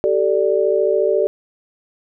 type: chord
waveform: sine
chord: G suspended second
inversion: none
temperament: equal with one note detuned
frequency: 385.9 / 440 / 587.3 Hz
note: G4 / A4 / D5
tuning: -27 / 0 / 0 cents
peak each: -18 dBFS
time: 0.04-1.27 s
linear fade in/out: 0 ms
effects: none